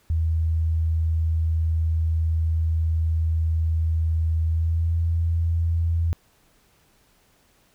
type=tone with pitch glide; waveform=sine; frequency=80.8 to 83.26 Hz; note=E2 to E2; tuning=-34 to +18 cents; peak=-19 dBFS; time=0.1-6.13 s; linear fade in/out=0 ms; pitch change=+52 cents; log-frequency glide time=4.47-4.95 s; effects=pink hiss -61 dBFS RMS until 7.74 s